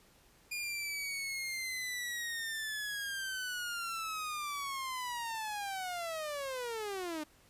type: linear sweep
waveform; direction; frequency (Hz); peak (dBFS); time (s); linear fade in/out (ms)
sawtooth; down; 2433 to 296; -33; 0.51-7.24; 10
effects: pink hiss -64 dBFS RMS until 7.49 s + resampled to 32000 Hz